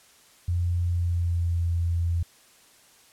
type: tone with pitch glide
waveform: sine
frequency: 87.31 to 85.17 Hz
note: F2 to F2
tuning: 0 to -43 cents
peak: -22 dBFS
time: 0.48-2.23 s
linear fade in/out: 5 ms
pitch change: -43 cents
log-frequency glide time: 0.84-1.59 s
effects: white hiss -56 dBFS RMS until 3.12 s + low-pass 11000 Hz 12 dB/octave